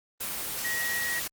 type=tone in noise; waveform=sine; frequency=1904 Hz; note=A#6; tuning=36 cents sharp; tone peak=-29 dBFS; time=0.64-1.2 s; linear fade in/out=10 ms; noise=white; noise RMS=-33 dBFS; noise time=0.2-1.28 s; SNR=+1 dB; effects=Opus 24 kbps